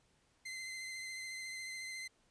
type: tone with vibrato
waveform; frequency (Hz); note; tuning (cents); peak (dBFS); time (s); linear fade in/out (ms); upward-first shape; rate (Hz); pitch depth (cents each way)
sawtooth; 2066; C7; -22; -39; 0.45-2.08; 10; sine; 14; 17
effects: pink hiss -73 dBFS RMS until 2.3 s + resampled to 22050 Hz